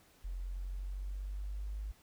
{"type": "exponential sweep", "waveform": "sine", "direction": "up", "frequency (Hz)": [43.97, 51.91], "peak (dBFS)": -37, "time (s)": [0.24, 1.92], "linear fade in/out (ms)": 10, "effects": ["pink hiss -65 dBFS RMS until 2.02 s"]}